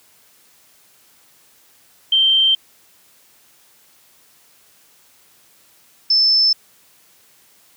sine tone pair in turn, 3136 / 5274 Hz, G7 / E8, 0 / 0 cents, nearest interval major sixth, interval 900 cents, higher second, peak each -11 dBFS, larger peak neither, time 2.12-2.55 / 6.1-6.53 s, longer neither, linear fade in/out 5 ms, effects white hiss -53 dBFS RMS until 7.76 s + high-pass 80 Hz 12 dB/octave

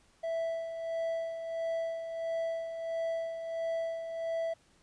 triangle tone with tremolo, 659.3 Hz, E5, in tune, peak -28 dBFS, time 0.23-4.54 s, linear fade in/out 10 ms, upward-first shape sine, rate 1.5 Hz, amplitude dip 55%, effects pink hiss -66 dBFS RMS until 4.82 s + resampled to 22050 Hz

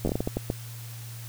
slowing click train, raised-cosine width 2 ms, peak -13 dBFS, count 10, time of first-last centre 0.05-0.501 s, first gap 10 ms, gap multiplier 1.38, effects added 116 Hz sine -38 dBFS peak until 1.28 s + white hiss -46 dBFS RMS until 1.28 s

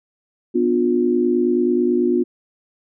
sine chord, B diminished, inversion none, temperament just, 246.9 / 296.3 / 355.6 Hz, B3 / D4 / F4, 0 / +15 / +31 cents, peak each -19 / -23 / -17 dBFS, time 0.54-2.24 s, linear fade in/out 20 ms, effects none

